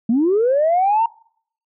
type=linear sweep; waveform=sine; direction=up; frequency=214.6 to 932.3 Hz; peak=-12 dBFS; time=0.09-1.06 s; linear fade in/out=5 ms; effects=noise-tail reverb RT60 0.6 s tail -24 dB re dry + tanh soft clip ceiling -9 dBFS